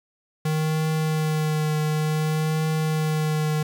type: tone with vibrato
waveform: square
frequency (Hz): 155.2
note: D#3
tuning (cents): -4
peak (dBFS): -22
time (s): 0.45-3.63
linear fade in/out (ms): 5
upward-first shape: triangle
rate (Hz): 0.56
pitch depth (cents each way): 23
effects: 8-bit